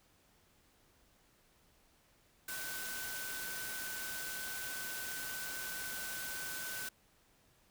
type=tone in noise; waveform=sine; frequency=1516 Hz; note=F#6; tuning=42 cents sharp; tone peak=-44 dBFS; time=2.48-6.89 s; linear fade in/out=5 ms; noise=white; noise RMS=-43 dBFS; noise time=2.48-6.89 s; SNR=-4 dB; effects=pink hiss -69 dBFS RMS until 7.7 s